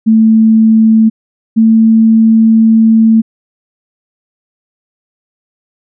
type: tone pair in turn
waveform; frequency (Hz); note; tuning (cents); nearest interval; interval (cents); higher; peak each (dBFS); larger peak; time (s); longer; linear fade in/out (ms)
sine; 221.5 / 223.3; A3 / A3; +12 / +26; unison; 14; second; -3; neither; 0.06-1.1 / 1.56-3.22; second; 20
effects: none